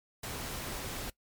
pink noise, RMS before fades -39 dBFS, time 0.23-1.1 s, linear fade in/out 5 ms, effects noise-tail reverb RT60 0.1 s tail -20 dB re dry + MP3 96 kbps

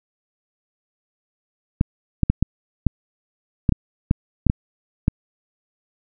clicks, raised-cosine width 5 ms, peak -3 dBFS, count 11, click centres 1.811 / 2.233 / 2.3 / 2.426 / 2.867 / 3.692 / 3.723 / 4.111 / 4.467 / 4.499 / 5.081 s, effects none

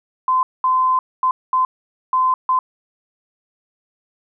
sine tone bursts at uneven times, 1029 Hz, C6, 29 cents flat, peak -13 dBFS, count 6, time 0.28-0.43 / 0.64-0.99 / 1.23-1.31 / 1.53-1.65 / 2.13-2.34 / 2.49-2.59 s, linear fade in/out 2 ms, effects none

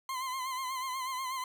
40% pulse tone with vibrato, 1038 Hz, C6, 14 cents flat, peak -33 dBFS, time 0.09-1.44 s, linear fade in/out 2 ms, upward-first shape sine, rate 8.2 Hz, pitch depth 56 cents each way, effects none

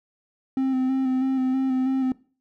triangle tone with vibrato, 261.6 Hz, C4, in tune, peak -18 dBFS, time 0.57-2.12 s, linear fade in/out 2 ms, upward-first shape square, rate 3.1 Hz, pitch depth 21 cents each way, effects noise-tail reverb RT60 0.4 s tail -20 dB re dry

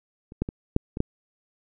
clicks, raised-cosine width 3 ms, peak -29 / -11 / -18 / -6 / -18 / -9 dBFS, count 6, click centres 0.321 / 0.42 / 0.489 / 0.764 / 0.971 / 1.004 s, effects none

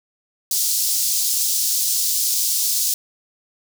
pink high-pass noise, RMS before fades -20 dBFS, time 0.51-2.94 s, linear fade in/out 2 ms, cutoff 4800 Hz, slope 24 dB/octave, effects none

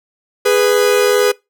45% pulse tone pair together, 412.9 / 495 Hz, G#4 / B4, -10 / +4 cents, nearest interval minor third, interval 314 cents, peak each -13 dBFS, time 0.45-1.32 s, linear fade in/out 10 ms, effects noise-tail reverb RT60 0.2 s tail -22 dB re dry

